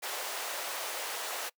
pink high-pass noise, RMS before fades -37 dBFS, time 0.02-1.5 s, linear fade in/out 20 ms, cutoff 500 Hz, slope 24 dB/octave, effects noise-tail reverb RT60 0.1 s tail -24 dB re dry

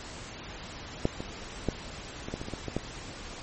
clicks, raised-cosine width 2 ms, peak -10 / -21 / -12 / -22 / -18 / -24 / -23 / -20 / -20 / -14 dBFS, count 10, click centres 1.054 / 1.205 / 1.687 / 2.285 / 2.34 / 2.415 / 2.485 / 2.537 / 2.683 / 2.766 s, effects pink hiss -42 dBFS RMS until 3.42 s + MP3 32 kbps

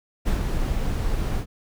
brown noise with ADSR envelope, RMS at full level -20 dBFS, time 0.25-1.46 s, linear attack 25 ms, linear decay 120 ms, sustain -4 dB, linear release 71 ms, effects none

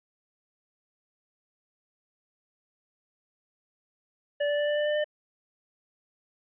square tone with pitch steps, 581 / 584.4 / 587.8 / 591.2 / 594.6 / 598 / 601.5 Hz, D5 / D5 / D5 / D5 / D5 / D5 / D5, -19 / -9 / +1 / +11 / +21 / +31 / +41 cents, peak -25 dBFS, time 4.4-5.044 s, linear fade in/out 10 ms, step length 92 ms, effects resampled to 8000 Hz

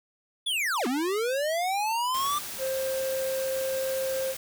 square linear two-way sweep, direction down then up, 3520 to 233.1 to 1195 Hz, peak -26 dBFS, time 0.46-2.39 s, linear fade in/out 10 ms, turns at 0.87 s
white noise, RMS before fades -37 dBFS, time 2.14-4.37 s, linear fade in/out 5 ms
triangle tone, 529 Hz, C5, 19 cents sharp, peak -25 dBFS, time 2.58-4.35 s, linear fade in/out 50 ms
effects none

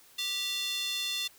square tone with high-pass filter, 392 Hz, G4, in tune, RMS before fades -33 dBFS, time 0.18-1.28 s, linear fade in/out 10 ms, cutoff 3400 Hz, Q 3.7, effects white hiss -58 dBFS RMS until 1.38 s

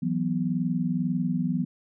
sine chord, E suspended second, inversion none, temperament equal, 164.81 / 185 / 246.9 Hz, E3 / F#3 / B3, 0 / 0 / 0 cents, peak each -28 dBFS, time 0.02-1.65 s, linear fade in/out 10 ms, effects none

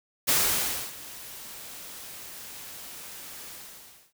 white noise with ADSR envelope, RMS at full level -22 dBFS, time 0.27-4.13 s, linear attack 22 ms, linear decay 620 ms, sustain -20 dB, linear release 650 ms, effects none

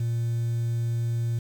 sine tone, 117 Hz, A#2, 7 cents sharp, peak -21 dBFS, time 0-1.39 s, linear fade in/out 5 ms, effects tanh soft clip ceiling -23 dBFS + 8-bit

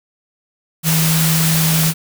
sine tone in noise, 161.1 Hz, E3, 39 cents flat, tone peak -14 dBFS, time 0.83-1.94 s, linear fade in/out 50 ms, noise white, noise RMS -18 dBFS, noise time 0.83-1.94 s, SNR +1 dB, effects none

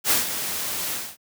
white noise with ADSR envelope, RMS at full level -18 dBFS, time 0.04-1.17 s, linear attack 69 ms, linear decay 140 ms, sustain -10 dB, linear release 240 ms, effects high-pass 80 Hz 12 dB/octave

